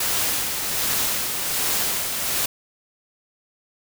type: noise with tremolo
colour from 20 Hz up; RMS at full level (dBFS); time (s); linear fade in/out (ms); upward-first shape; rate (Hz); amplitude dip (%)
white; -22; 0-2.46; 5; sine; 1.3; 40
effects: none